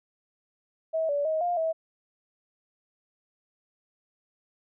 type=tone with pitch steps; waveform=sine; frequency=644 / 575 / 632 / 704 / 647 Hz; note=E5 / D5 / D#5 / F5 / E5; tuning=-41 / -37 / +27 / +14 / -32 cents; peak=-24 dBFS; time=0.93-1.73 s; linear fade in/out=20 ms; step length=160 ms; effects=none